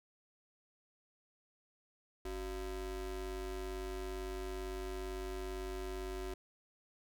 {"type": "ring-modulated tone", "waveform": "square", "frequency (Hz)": 161.1, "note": "E3", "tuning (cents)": -39, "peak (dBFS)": -37, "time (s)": [2.25, 6.34], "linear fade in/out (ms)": 5, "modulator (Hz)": 210, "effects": []}